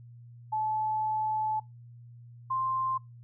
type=tone pair in turn; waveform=sine; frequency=865 / 1048.3 Hz; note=A5 / C6; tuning=-30 / +3 cents; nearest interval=minor third; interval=333 cents; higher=second; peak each=-27 dBFS; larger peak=neither; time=0.52-1.6 / 2.5-2.98 s; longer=first; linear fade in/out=10 ms; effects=noise-tail reverb RT60 0.2 s tail -23 dB re dry + added 119 Hz sine -47 dBFS peak until 3.23 s